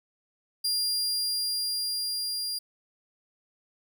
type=tone with level ramp; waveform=sawtooth; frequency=4800 Hz; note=D8; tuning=37 cents sharp; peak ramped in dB=-22 to -27 dBFS; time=0.64-2.59 s; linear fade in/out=10 ms; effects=none